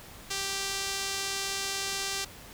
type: tone with band-pass filter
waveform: sawtooth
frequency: 392 Hz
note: G4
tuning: in tune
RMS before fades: -33 dBFS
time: 0.3-2.25 s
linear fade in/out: 10 ms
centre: 5700 Hz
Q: 1
effects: pink hiss -48 dBFS RMS until 2.53 s